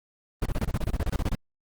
brown noise bursts, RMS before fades -25 dBFS, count 15, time 0.42-1.352 s, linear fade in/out 2 ms, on 36 ms, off 28 ms, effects Opus 24 kbps

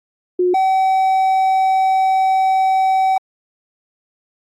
sine / triangle tone pair in turn, 360.7 / 762.5 Hz, F#4 / G5, -44 / -48 cents, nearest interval octave + minor second, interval 1296 cents, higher second, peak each -12 / -10 dBFS, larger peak second, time 0.39-0.54 / 0.54-3.18 s, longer second, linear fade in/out 5 ms, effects AAC 64 kbps

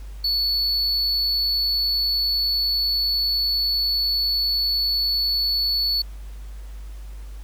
triangle tone, 4435 Hz, C#8, in tune, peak -18 dBFS, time 0.24-6.02 s, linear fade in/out 5 ms, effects added 50 Hz sine -33 dBFS peak until 7.43 s + pink hiss -52 dBFS RMS until 7.43 s

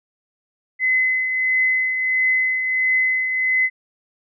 sine tone with tremolo, 2035 Hz, C7, 49 cents flat, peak -14 dBFS, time 0.79-3.7 s, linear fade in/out 50 ms, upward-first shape triangle, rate 1.5 Hz, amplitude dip 50%, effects none

